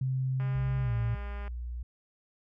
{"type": "tone with pitch glide", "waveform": "sine", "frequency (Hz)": [130.81, 115.2], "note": ["C3", "A#2"], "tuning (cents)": [0, -20], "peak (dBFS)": -27, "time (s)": [0.01, 1.15], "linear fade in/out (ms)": 5, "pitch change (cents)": -220, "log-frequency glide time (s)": [0.82, 0.93]}
{"type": "click train", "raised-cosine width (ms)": 0.5, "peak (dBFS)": -32, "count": 220, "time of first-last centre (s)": [0.4, 1.479], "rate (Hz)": 203}
{"type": "tone", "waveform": "sine", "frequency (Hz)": 60, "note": "B1", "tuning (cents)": -49, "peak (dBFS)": -34, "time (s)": [0.55, 1.83], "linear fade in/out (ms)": 5}
{"effects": []}